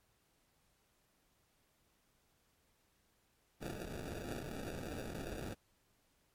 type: noise with sample-and-hold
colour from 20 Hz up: violet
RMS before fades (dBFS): -44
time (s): 3.6-5.55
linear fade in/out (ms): 20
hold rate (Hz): 1050
effects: pink hiss -75 dBFS RMS until 6.34 s + MP3 64 kbps